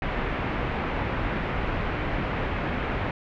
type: low-pass noise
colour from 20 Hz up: pink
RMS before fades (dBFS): -28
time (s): 0.02-3.11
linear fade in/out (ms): 2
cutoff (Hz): 2500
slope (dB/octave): 24
effects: none